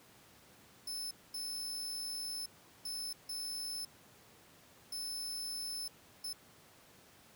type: tone bursts at uneven times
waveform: sawtooth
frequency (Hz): 5260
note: E8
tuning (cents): -5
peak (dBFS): -36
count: 6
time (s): 0.87-1.11 / 1.34-2.46 / 2.85-3.13 / 3.29-3.85 / 4.92-5.88 / 6.24-6.33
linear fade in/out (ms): 5
effects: pink hiss -61 dBFS RMS until 7.35 s + high-pass 100 Hz 12 dB/octave